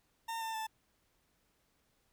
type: tone with pitch steps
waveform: 40% pulse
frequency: 911 / 895.9 / 881 Hz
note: A#5 / A5 / A5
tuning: -40 / +31 / +2 cents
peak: -36 dBFS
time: 0.28-0.67 s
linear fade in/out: 10 ms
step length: 130 ms
effects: pink hiss -75 dBFS RMS until 2.12 s